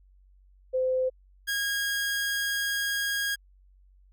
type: tone pair in turn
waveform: sine / sawtooth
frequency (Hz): 515 / 1635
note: C5 / G#6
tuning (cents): -28 / -28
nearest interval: octave + minor sixth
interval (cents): 2000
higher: second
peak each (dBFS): -23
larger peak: neither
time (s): 0.73-1.1 / 1.47-3.36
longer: second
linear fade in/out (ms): 20
effects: added 47 Hz sine -55 dBFS peak until 4.12 s